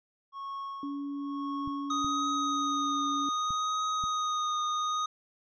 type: tone with tremolo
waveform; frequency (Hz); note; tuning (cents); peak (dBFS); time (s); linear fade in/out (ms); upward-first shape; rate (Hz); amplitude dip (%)
triangle; 1100; C#6; -14; -33; 0.32-2.25; 50; sine; 0.98; 85
type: tone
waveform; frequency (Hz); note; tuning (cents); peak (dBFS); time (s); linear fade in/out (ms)
sine; 283.3; C#4; +38; -33; 0.83-3.29; 2
type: clicks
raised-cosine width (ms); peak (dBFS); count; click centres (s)
5; -30; 4; 1.676 / 2.046 / 3.506 / 4.039
type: tone with vibrato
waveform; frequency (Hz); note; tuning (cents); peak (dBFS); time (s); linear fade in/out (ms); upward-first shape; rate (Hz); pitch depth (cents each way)
square; 1245; D#6; +1; -29; 1.9-5.06; 5; triangle; 0.64; 22
effects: resampled to 16000 Hz